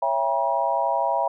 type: chord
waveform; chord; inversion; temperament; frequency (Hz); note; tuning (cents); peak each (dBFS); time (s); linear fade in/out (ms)
sine; C# diminished seventh; none; just; 554.4 / 665.2 / 798.3 / 957.9; C#5 / E5 / G5 / Bb5; 0 / +16 / +31 / +47; -28 / -25 / -26 / -24; 0.02-1.28; 5
effects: none